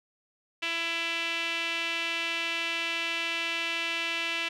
sawtooth tone with band-pass filter, 333.9 Hz, E4, 22 cents sharp, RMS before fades -31 dBFS, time 0.62-4.49 s, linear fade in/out 10 ms, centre 2700 Hz, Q 3.4, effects none

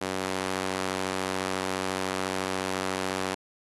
sawtooth tone with high-pass filter, 94.1 Hz, F#2, 30 cents sharp, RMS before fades -31 dBFS, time 0.01-3.35 s, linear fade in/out 10 ms, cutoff 320 Hz, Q 0.76, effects AAC 32 kbps

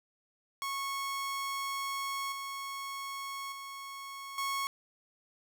sawtooth tone with level steps, 1100 Hz, C#6, 14 cents flat, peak -30 / -34 / -38 / -28 dBFS, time 0.62-4.67 s, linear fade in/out 0 ms, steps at 2.32 / 3.52 / 4.38 s, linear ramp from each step 2 ms, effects none

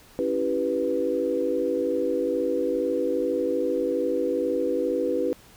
sine chord, C# half-diminished seventh, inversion none, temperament equal, 277.2 / 329.6 / 392 / 493.9 Hz, C#4 / E4 / G4 / B4, 0 / 0 / 0 / 0 cents, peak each -30 / -29 / -29 / -25 dBFS, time 0.19-5.33 s, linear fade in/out 0 ms, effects pink hiss -52 dBFS RMS until 5.56 s

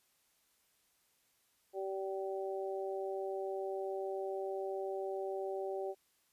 harmonic tone, 192.9 Hz, G3, 28 cents flat, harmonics 2 / 3 / 4, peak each -38 / -42 / -44 dBFS, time 1.73-5.95 s, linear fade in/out 50 ms, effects white hiss -74 dBFS RMS until 6.32 s + resampled to 32000 Hz

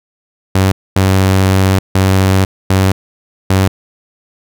sawtooth tone bursts at uneven times, 95.3 Hz, G2, 48 cents flat, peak -4 dBFS, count 5, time 0.55-0.72 / 0.96-1.79 / 1.95-2.45 / 2.7-2.92 / 3.5-3.68 s, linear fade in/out 5 ms, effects none

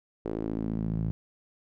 sawtooth tone with band-pass filter sweep, 54.6 Hz, A1, 13 cents flat, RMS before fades -31 dBFS, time 0.25-1.11 s, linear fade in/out 0 ms, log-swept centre 400 to 140 Hz, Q 2.4, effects none

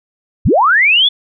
sine linear sweep, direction up, 32.35 to 3520 Hz, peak -7 dBFS, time 0.45-1.09 s, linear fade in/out 10 ms, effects none

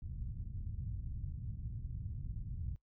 white low-pass noise, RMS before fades -42 dBFS, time 0.02-2.76 s, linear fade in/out 0 ms, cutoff 120 Hz, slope 24 dB/octave, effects noise-tail reverb RT60 0.1 s tail -19 dB re dry

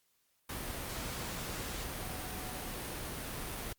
sine tone in noise, 740 Hz, F#5, in tune, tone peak -49 dBFS, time 2.02-2.71 s, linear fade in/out 5 ms, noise pink, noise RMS -40 dBFS, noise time 0.49-3.73 s, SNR -12 dB, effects white hiss -75 dBFS RMS until 3.78 s + Opus 48 kbps

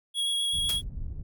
square tone with vibrato, 3322 Hz, G#7, in tune, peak -26 dBFS, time 0.14-0.82 s, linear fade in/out 50 ms, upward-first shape square, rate 7.9 Hz, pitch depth 8 cents each way
pink low-pass noise, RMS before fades -36 dBFS, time 0.53-1.23 s, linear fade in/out 10 ms, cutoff 100 Hz, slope 12 dB/octave
white noise with exponential decay, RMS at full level -30 dBFS, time 0.69-0.84 s, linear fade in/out 2 ms, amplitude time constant 32 ms
effects none

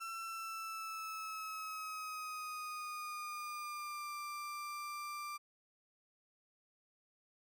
35% pulse tone with pitch glide, 1343 to 1182.7 Hz, E6 to D6, +32 to +12 cents, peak -40 dBFS, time 0-5.38 s, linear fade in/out 20 ms, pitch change -220 cents, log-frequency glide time 0.21-4.15 s, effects none

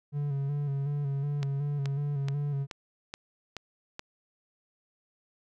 triangle tone with vibrato, 141.7 Hz, C#3, 38 cents sharp, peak -26 dBFS, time 0.12-2.67 s, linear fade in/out 50 ms, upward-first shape square, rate 2.7 Hz, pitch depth 39 cents each way
click train, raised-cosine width 0.2 ms, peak -20 dBFS, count 7, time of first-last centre 1.43-3.994 s, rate 2.34 Hz
effects none

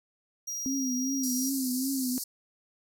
45% pulse tone, 5720 Hz, F8, 41 cents sharp, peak -33 dBFS, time 0.47-1.5 s, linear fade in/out 10 ms
sine tone with vibrato, 261.6 Hz, C4, in tune, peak -28 dBFS, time 0.66-2.18 s, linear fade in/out 0 ms, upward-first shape triangle, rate 2.6 Hz, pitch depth 89 cents each way
white band-pass noise, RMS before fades -36 dBFS, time 1.23-2.24 s, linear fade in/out 5 ms, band 4300 to 15000 Hz, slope 96 dB/octave
effects none

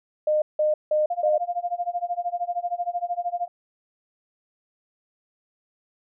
sine tone bursts, 610 Hz, D#5, 34 cents flat, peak -18 dBFS, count 4, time 0.27-1.38 s, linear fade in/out 5 ms, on 150 ms, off 170 ms
sine tone with tremolo, 702 Hz, F5, 9 cents sharp, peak -21 dBFS, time 1.1-3.48 s, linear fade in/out 5 ms, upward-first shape sine, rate 13 Hz, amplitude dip 95%
effects none

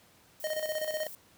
violet noise, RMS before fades -45 dBFS, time 0.4-1.15 s, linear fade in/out 0 ms
square tone with tremolo, 620 Hz, D#5, 6 cents flat, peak -30 dBFS, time 0.44-1.07 s, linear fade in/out 2 ms, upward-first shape square, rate 16 Hz, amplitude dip 60%
effects pink hiss -61 dBFS RMS until 1.37 s + high-pass 80 Hz 12 dB/octave

